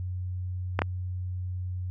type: clicks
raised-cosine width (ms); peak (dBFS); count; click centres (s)
0.5; -9; 2; 0.791 / 0.819
effects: added 91 Hz sine -30 dBFS peak until 1.9 s